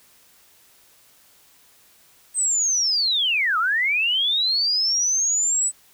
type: linear two-way sweep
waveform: sine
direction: down then up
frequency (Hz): 8372 to 1238 to 8040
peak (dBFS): -18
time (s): 2.34-5.72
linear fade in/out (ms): 50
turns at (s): 3.58
effects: white hiss -55 dBFS RMS until 5.93 s